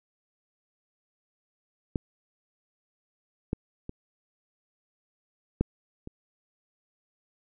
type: clicks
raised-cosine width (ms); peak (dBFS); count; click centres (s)
3; -14 / -14 / -23 / -10 / -26; 5; 1.958 / 3.531 / 3.894 / 5.61 / 6.074
effects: none